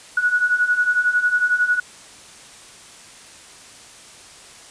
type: beating tone pair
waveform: sine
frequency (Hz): 1458 / 1469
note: F#6 / F#6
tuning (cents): -26 / -13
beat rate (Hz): 11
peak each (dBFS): -21 / -17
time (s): 0.17-1.8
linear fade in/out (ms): 5
effects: white hiss -43 dBFS RMS until 4.7 s + resampled to 22050 Hz